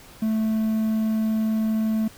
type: tone with quantisation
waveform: triangle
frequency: 219.1 Hz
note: A3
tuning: 7 cents flat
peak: -18 dBFS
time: 0.22-2.08 s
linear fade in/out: 5 ms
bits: 8
effects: pink hiss -47 dBFS RMS until 2.17 s